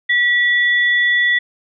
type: tone pair together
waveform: sine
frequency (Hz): 1943 / 3462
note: B6 / A7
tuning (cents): -29 / -29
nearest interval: minor seventh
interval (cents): 1000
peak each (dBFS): -12 / -23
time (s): 0.09-1.39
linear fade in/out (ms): 10
effects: none